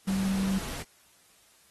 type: tone in noise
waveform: sine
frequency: 192.9 Hz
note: G3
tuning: 28 cents flat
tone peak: -25 dBFS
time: 0.07-0.59 s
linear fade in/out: 10 ms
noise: pink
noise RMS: -38 dBFS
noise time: 0.07-0.83 s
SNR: +10 dB
effects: white hiss -61 dBFS RMS until 1.7 s + AAC 32 kbps